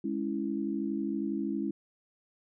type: chord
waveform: sine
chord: C# minor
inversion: second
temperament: equal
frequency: 207.7 / 277.2 / 329.6 Hz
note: G#3 / C#4 / E4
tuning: 0 / 0 / 0 cents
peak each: -34 dBFS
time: 0.04-1.71 s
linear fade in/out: 5 ms
effects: none